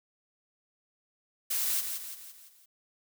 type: noise with echo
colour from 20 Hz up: blue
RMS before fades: -30 dBFS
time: 1.5-1.81 s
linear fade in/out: 10 ms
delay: 170 ms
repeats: 5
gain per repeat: -6 dB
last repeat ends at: 2.66 s
effects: none